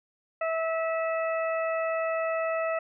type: harmonic tone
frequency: 651 Hz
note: E5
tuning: 22 cents flat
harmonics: 1 / 2 / 3 / 4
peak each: -27 / -33 / -37 / -39 dBFS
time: 0.41-2.79 s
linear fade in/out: 5 ms
effects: none